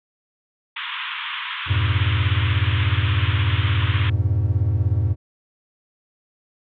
white band-pass noise, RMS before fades -29 dBFS, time 0.76-4.1 s, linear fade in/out 5 ms, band 940 to 3500 Hz, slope 96 dB/octave
triangle chord, F diminished, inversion none, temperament equal, 87.31 / 103.83 / 123.47 Hz, F2 / Ab2 / Cb3, 0 / 0 / 0 cents, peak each -19 / -18 / -23 dBFS, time 1.66-5.16 s, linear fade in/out 50 ms
effects none

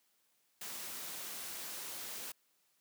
white noise, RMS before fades -44 dBFS, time 0.61-2.32 s, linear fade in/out 5 ms, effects white hiss -75 dBFS RMS until 2.8 s + high-pass 150 Hz 12 dB/octave

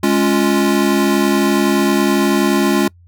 square chord, Db major, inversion second, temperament equal, 207.7 / 277.2 / 349.2 Hz, Ab3 / Db4 / F4, 0 / 0 / 0 cents, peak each -17 dBFS, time 0.03-2.88 s, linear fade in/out 5 ms, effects noise-tail reverb RT60 0.1 s tail -26 dB re dry + added 87 Hz sine -43 dBFS peak until 3.07 s

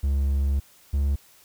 triangle tone pair in turn, 69.3 / 70.23 Hz, C#2 / C#2, 0 / +23 cents, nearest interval unison, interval 23 cents, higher second, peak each -18 dBFS, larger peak neither, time 0.03-0.6 / 0.93-1.16 s, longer first, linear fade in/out 10 ms, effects white hiss -55 dBFS RMS until 1.44 s

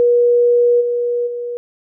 sine tone with level steps, 481.4 Hz, B4, 44 cents flat, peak -9 / -15 / -21 dBFS, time 0-1.57 s, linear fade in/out 0 ms, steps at 0.8 / 1.26 s, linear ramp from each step 20 ms, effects none

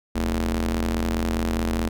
sawtooth ring-modulated tone, 84.9 Hz, F2, 48 cents flat, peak -15 dBFS, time 0.15-1.89 s, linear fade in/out 10 ms, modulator 145 Hz, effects none

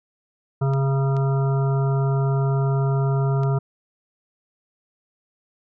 harmonic tone, 136.2 Hz, C#3, 30 cents flat, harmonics 1 / 3 / 5 / 7 / 9 / 10, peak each -18 / -28 / -32 / -35 / -37 / -38 dBFS, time 0.61-3.59 s, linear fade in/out 10 ms
clicks, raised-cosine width 0.2 ms, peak -25 dBFS, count 3, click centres 0.736 / 1.167 / 3.434 s
effects none

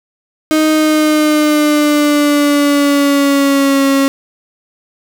35% pulse tone with pitch glide, 311.1 to 274 Hz, D#4 to C#4, 0 to -20 cents, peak -7 dBFS, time 0.51-4.08 s, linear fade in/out 0 ms, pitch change -220 cents, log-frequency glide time 0.71-3.85 s, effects none

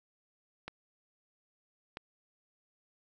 clicks, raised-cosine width 0.3 ms, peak -24 dBFS, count 2, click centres 0.68 / 1.971 s, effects none

